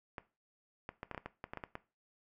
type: clicks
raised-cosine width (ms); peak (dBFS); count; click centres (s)
0.5; -26; 12; 0.182 / 0.891 / 1.031 / 1.113 / 1.147 / 1.178 / 1.26 / 1.441 / 1.535 / 1.573 / 1.638 / 1.754
effects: noise-tail reverb RT60 0.3 s tail -17 dB re dry